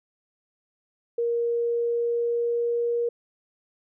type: tone with pitch glide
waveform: sine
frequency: 470 to 473 Hz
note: A#4 to A#4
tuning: +14 to +25 cents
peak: -22 dBFS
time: 1.18-3.09 s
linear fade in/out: 5 ms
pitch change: +11 cents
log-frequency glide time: 1.31-2.97 s
effects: none